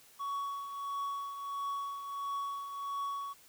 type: tone with tremolo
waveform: triangle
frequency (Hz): 1120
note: C#6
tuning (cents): +18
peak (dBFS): -31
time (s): 0.19-3.34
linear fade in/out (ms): 20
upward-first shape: triangle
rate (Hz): 1.5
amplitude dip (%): 60
effects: white hiss -60 dBFS RMS until 3.48 s